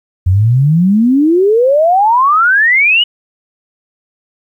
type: exponential sweep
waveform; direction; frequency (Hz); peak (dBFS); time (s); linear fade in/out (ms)
sine; up; 87.1 to 2985; -6; 0.26-3.04; 10
effects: 8-bit